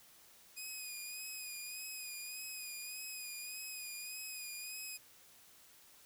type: tone with vibrato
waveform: 10% pulse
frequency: 2489 Hz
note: D#7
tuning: in tune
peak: -35 dBFS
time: 0.56-4.98 s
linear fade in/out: 20 ms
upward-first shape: sine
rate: 1.7 Hz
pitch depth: 41 cents each way
effects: white hiss -62 dBFS RMS until 6.05 s